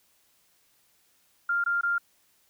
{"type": "tone bursts", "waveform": "sine", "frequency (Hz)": 1396.9, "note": "F6", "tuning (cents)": 0, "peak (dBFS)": -23, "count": 3, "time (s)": [1.49, 1.982], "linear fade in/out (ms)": 5, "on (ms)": 150, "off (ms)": 21, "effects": ["white hiss -66 dBFS RMS until 2.49 s"]}